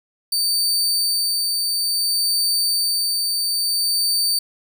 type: tone with tremolo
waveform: sawtooth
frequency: 4593 Hz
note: D8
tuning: 39 cents flat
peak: -14 dBFS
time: 0.32-4.39 s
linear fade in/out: 5 ms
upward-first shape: sine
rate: 0.58 Hz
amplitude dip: 25%
effects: none